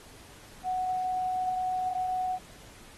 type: tone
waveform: sine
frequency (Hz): 740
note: F#5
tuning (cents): 0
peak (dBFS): -27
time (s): 0.63-2.39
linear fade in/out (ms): 50
effects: pink hiss -52 dBFS RMS until 2.97 s + AAC 32 kbps

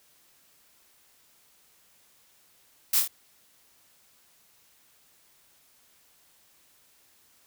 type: noise with echo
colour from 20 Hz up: blue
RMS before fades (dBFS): -23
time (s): 2.93-3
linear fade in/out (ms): 5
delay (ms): 26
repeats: 3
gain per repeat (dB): -4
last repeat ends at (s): 3.078
effects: white hiss -62 dBFS RMS until 7.46 s

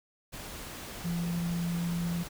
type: tone in noise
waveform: sine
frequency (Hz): 171.4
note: F3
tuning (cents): -32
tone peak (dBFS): -29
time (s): 1.04-2.24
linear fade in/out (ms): 20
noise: pink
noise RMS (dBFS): -42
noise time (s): 0.32-2.29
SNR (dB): +10
effects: none

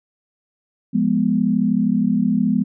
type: chord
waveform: sine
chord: F diminished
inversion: none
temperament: equal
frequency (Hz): 174.61 / 207.7 / 246.9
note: F3 / Ab3 / Cb4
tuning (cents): 0 / 0 / 0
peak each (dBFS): -22 / -18 / -19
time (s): 0.93-2.64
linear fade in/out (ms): 20
effects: none

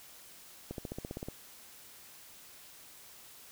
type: accelerating click train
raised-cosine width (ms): 2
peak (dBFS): -25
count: 10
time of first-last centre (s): 0.71-1.285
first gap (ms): 72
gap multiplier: 0.97
effects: white hiss -54 dBFS RMS until 3.51 s

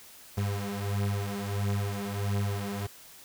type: beating tone pair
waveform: 35% pulse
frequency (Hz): 99.9 / 101.4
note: G2 / G#2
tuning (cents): +33 / -41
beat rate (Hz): 1.5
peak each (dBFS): -30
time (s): 0.37-2.87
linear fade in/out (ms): 10
effects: white hiss -51 dBFS RMS until 3.24 s

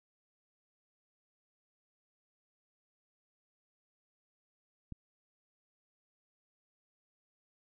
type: click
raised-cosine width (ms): 5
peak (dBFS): -30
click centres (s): 4.923
effects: none

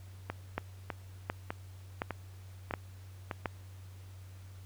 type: two click trains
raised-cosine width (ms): 0.5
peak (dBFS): -20 / -17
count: 6 / 5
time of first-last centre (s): 0.3-3.312 / 0.58-3.458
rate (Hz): 1.66 / 1.39
effects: added 94 Hz sine -47 dBFS peak until 4.65 s + pink hiss -61 dBFS RMS until 4.65 s

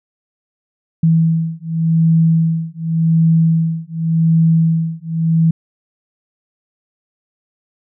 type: beating tone pair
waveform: sine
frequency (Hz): 162.8 / 163.68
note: E3 / E3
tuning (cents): -21 / -12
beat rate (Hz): 0.88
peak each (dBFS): -14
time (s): 1.03-5.51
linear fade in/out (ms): 5
effects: none

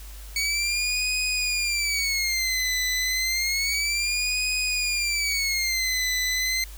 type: tone with vibrato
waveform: 20% pulse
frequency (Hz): 2236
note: C#7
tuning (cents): +14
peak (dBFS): -18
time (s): 0.36-6.64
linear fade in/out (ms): 2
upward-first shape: sine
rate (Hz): 0.3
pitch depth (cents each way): 190
effects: added 50 Hz sine -38 dBFS peak until 6.77 s + white hiss -47 dBFS RMS until 6.77 s

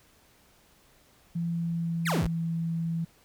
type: tone with pitch glide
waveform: sine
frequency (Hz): 169.1 to 165.72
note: E3 to E3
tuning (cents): +44 to +9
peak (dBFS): -27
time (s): 1.35-3.05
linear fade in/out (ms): 10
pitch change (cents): -35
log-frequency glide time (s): 1.46-2.26
type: exponential sweep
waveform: 35% pulse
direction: down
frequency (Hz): 2717 to 34.17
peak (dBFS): -25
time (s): 2.05-2.28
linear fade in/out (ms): 20
effects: pink hiss -61 dBFS RMS until 3.24 s

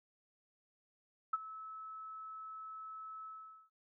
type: tone with ADSR envelope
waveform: sine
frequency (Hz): 1300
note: E6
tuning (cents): -24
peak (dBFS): -28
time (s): 1.33-3.7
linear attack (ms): 7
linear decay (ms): 29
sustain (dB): -17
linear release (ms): 450
effects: none

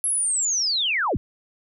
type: linear sweep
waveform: sine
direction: down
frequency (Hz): 11175 to 40.03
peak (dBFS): -20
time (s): 0.04-1.17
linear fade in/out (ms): 0
effects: none

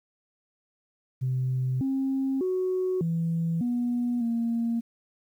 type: tone with pitch steps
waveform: sine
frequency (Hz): 128.9 / 268 / 370.3 / 165.8 / 242.2 / 232.2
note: C3 / C4 / F#4 / E3 / B3 / A#3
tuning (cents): -26 / +42 / +1 / +10 / -34 / -7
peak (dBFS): -23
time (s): 1.21-4.81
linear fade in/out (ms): 20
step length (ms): 600
effects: tanh soft clip ceiling -20 dBFS + 10-bit

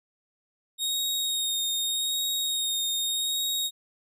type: tone with vibrato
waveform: sawtooth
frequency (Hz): 3729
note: A#7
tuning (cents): 0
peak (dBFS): -23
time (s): 0.78-3.71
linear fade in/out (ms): 50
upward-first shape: sine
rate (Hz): 0.83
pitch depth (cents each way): 18
effects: none

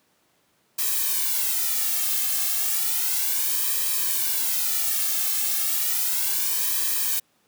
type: noise with flanger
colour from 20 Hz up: blue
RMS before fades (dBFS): -24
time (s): 0.78-7.2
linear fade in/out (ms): 10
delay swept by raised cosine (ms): 1.4 to 2.09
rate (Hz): 0.33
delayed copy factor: -0.95
effects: pink hiss -65 dBFS RMS until 7.47 s + high-pass 150 Hz 12 dB/octave

